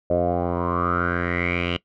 10% pulse tone with low-pass filter sweep, 87.31 Hz, F2, in tune, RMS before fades -23 dBFS, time 0.1-1.77 s, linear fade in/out 5 ms, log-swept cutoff 590 to 2900 Hz, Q 8.1, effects noise-tail reverb RT60 0.1 s tail -20 dB re dry

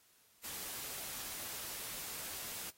white noise, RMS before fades -44 dBFS, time 0.43-2.71 s, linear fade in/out 20 ms, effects white hiss -68 dBFS RMS until 2.77 s + AAC 48 kbps

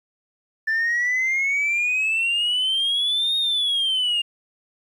sine exponential two-way sweep, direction up then down, 1760 to 3729 to 2804 Hz, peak -17 dBFS, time 0.67-4.22 s, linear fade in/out 10 ms, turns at 3.37 s, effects tanh soft clip ceiling -17 dBFS + 9-bit

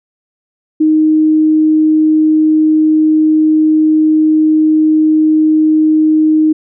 sine tone, 311.1 Hz, D#4, in tune, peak -6 dBFS, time 0.8-6.53 s, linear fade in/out 10 ms, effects none

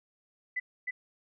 sine tone with echo, 2000 Hz, B6, 21 cents sharp, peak -29 dBFS, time 0.56-0.6 s, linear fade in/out 10 ms, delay 310 ms, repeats 1, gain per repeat -2 dB, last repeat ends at 0.91 s, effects none

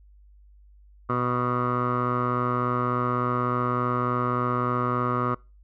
15% pulse tone with low-pass filter, 123.47 Hz, B2, in tune, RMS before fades -25 dBFS, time 1.09-5.35 s, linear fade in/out 10 ms, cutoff 1200 Hz, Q 5.5, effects noise-tail reverb RT60 0.3 s tail -25 dB re dry + added 50 Hz sine -50 dBFS peak until 5.63 s

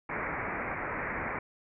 white low-pass noise, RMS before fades -35 dBFS, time 0.09-1.39 s, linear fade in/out 5 ms, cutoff 2300 Hz, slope 96 dB/octave, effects none

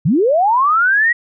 sine linear sweep, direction up, 123.47 to 1935 Hz, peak -10 dBFS, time 0.05-1.13 s, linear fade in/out 10 ms, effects none

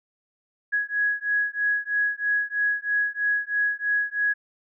sine beating tone pair, 1667 / 1670.1 Hz, G#6 / G#6, +6 / +9 cents, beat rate 3.1 Hz, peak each -25 dBFS, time 0.72-4.34 s, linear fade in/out 20 ms, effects none

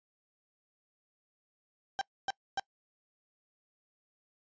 35% pulse tone bursts, 784 Hz, G5, in tune, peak -28 dBFS, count 3, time 1.99-2.596 s, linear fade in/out 0 ms, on 22 ms, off 270 ms, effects noise-tail reverb RT60 0.1 s tail -25 dB re dry + resampled to 16000 Hz

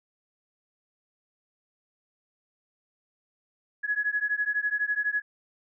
sine beating tone pair, 1677 / 1689 Hz, G#6 / G#6, +16 / +29 cents, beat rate 12 Hz, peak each -28 dBFS, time 3.83-5.22 s, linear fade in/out 20 ms, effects none

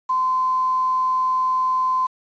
sine tone with quantisation, 1030 Hz, C6, 28 cents flat, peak -17 dBFS, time 0.09-2.07 s, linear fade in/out 10 ms, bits 7, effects resampled to 16000 Hz

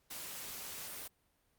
white noise, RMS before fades -45 dBFS, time 0.1-1.08 s, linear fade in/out 10 ms, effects pink hiss -75 dBFS RMS until 1.58 s + Opus 48 kbps

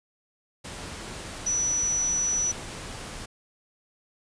sine tone in noise, 5920 Hz, F#8, in tune, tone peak -23 dBFS, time 1.46-2.52 s, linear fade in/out 10 ms, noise pink, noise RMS -38 dBFS, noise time 0.64-3.26 s, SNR +12 dB, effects resampled to 22050 Hz

